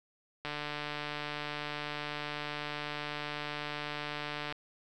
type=click train; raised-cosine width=0.3 ms; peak=-21 dBFS; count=604; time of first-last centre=0.45-4.524 s; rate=148 Hz; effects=none